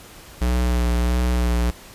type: tone with vibrato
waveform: square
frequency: 60.5 Hz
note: B1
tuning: 35 cents flat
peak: -18 dBFS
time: 0.41-1.71 s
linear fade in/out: 10 ms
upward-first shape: sine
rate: 1.5 Hz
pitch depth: 28 cents each way
effects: pink hiss -43 dBFS RMS until 1.94 s + resampled to 32000 Hz